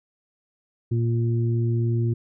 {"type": "harmonic tone", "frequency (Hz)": 116.54, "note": "A#2", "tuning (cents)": 0, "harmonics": [1, 2, 3], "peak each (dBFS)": [-20, -32, -30], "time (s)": [0.91, 2.14], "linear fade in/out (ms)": 10, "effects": []}